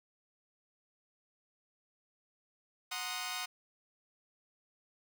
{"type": "chord", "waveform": "10% pulse", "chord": "C half-diminished seventh", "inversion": "second", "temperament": "equal with one note detuned", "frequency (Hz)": [735.7, 932.3, 1046.5, 1244.5], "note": ["Gb5", "Bb5", "C6", "Eb6"], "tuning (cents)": [-10, 0, 0, 0], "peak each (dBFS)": [-33, -38, -35, -33], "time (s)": [2.91, 3.46], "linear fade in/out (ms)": 10, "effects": []}